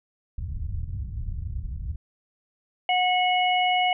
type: low-pass noise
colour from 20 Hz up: white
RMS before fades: -31 dBFS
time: 0.38-1.96 s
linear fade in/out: 5 ms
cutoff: 100 Hz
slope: 24 dB/octave
type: harmonic tone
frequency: 730 Hz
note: F#5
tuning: 24 cents flat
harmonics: 1 / 3 / 4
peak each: -21 / -26 / -27 dBFS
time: 2.89-3.93 s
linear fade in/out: 2 ms
effects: none